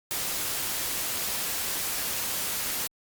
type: noise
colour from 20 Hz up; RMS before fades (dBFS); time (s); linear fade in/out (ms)
white; -30; 0.11-2.87; 0
effects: Opus 48 kbps